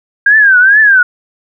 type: tone with vibrato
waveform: sine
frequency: 1600 Hz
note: G6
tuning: 35 cents sharp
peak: -3 dBFS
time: 0.26-1.03 s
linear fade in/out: 5 ms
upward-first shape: triangle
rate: 2.3 Hz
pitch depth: 180 cents each way
effects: none